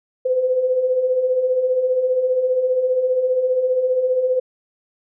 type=beating tone pair; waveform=sine; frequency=496.3 / 511.3 Hz; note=B4 / C5; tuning=+8 / -40 cents; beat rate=15 Hz; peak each=-25 / -16 dBFS; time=0.25-4.4 s; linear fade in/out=10 ms; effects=none